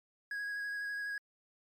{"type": "tone with vibrato", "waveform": "triangle", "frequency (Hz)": 1654, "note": "G#6", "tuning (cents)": -8, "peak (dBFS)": -34, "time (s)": [0.31, 1.18], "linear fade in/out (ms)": 2, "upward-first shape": "square", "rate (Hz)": 12, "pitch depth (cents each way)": 12, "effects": ["MP3 96 kbps"]}